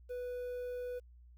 triangle tone with quantisation, 493.9 Hz, B4, in tune, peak -36 dBFS, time 0.09-1 s, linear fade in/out 20 ms, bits 11, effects added 60 Hz sine -55 dBFS peak until 1.37 s

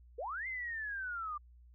sine linear two-way sweep, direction up then down, 415.3 to 2102 to 1171 Hz, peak -37 dBFS, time 0.18-1.38 s, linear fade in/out 10 ms, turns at 0.47 s, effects added 60 Hz sine -56 dBFS peak until 1.74 s

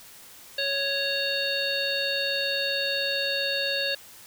harmonic tone with a mistuned harmonic, 554.4 Hz, C#5, in tune, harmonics 1 / 3 / 5 / 7 / 8, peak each -31 / -31 / -31 / -31 / -31 dBFS, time 0.58-3.95 s, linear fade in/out 5 ms, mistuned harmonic 7, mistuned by -79 cents, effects white hiss -48 dBFS RMS until 4.26 s

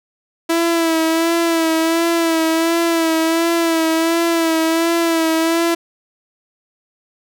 sawtooth tone with vibrato, 329.6 Hz, E4, in tune, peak -10 dBFS, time 0.49-5.75 s, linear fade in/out 10 ms, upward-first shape sine, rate 1.4 Hz, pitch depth 39 cents each way, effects none

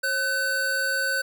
square tone pair together, 540 / 1514.6 Hz, C#5 / F#6, -45 / +40 cents, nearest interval octave + tritone, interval 1785 cents, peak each -33 / -24 dBFS, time 0.03-1.22 s, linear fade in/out 10 ms, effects none

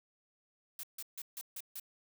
blue noise bursts, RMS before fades -43 dBFS, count 6, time 0.79-1.798 s, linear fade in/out 2 ms, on 43 ms, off 150 ms, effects none

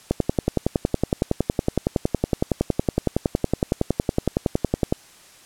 click train, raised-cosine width 2 ms, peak -5 dBFS, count 53, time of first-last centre 0.11-4.925 s, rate 10.8 Hz, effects white hiss -49 dBFS RMS until 5.45 s + low-pass 10000 Hz 12 dB/octave

